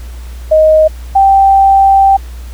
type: tone pair in turn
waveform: sine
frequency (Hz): 625 / 781.7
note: D#5 / G5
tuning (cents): +8 / -5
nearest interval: major third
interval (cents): 387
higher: second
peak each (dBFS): -3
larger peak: neither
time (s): 0.51-0.88 / 1.15-2.17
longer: second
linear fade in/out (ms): 10
effects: added 60 Hz sine -23 dBFS peak until 2.53 s + pink hiss -39 dBFS RMS until 2.53 s